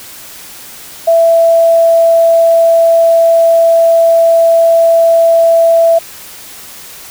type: tone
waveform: sine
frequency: 665 Hz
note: E5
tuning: 15 cents sharp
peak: -4 dBFS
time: 1.07-5.99 s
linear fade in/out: 10 ms
effects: white hiss -31 dBFS RMS until 7.1 s